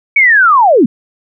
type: linear sweep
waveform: sine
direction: down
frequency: 2281 to 196.2 Hz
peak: -4 dBFS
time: 0.16-0.86 s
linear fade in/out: 5 ms
effects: none